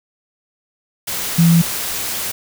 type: tone in noise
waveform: sine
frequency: 168 Hz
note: E3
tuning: 33 cents sharp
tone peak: -8 dBFS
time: 1.38-1.62 s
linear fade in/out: 10 ms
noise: white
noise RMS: -23 dBFS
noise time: 1.07-2.32 s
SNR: +12 dB
effects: none